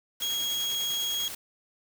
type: noise with tremolo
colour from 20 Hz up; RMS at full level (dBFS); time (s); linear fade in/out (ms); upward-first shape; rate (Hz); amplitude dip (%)
white; -38; 0.2-1.35; 5; square; 10; 25
type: tone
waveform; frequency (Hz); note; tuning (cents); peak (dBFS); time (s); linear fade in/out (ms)
35% pulse; 3290; G#7; -17; -26; 0.22-1.28; 0
effects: none